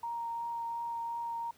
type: tone with vibrato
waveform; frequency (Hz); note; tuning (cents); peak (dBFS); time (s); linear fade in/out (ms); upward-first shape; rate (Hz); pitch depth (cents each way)
sine; 932.3; A#5; 0; -34; 0.03-1.51; 5; triangle; 2.8; 11
effects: pink hiss -63 dBFS RMS until 1.57 s + high-pass 60 Hz 12 dB/octave